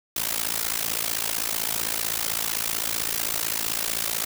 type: noise with amplitude modulation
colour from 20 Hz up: white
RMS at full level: -23 dBFS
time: 0.16-4.25 s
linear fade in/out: 5 ms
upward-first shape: sine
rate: 55.7 Hz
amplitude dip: 95%
effects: none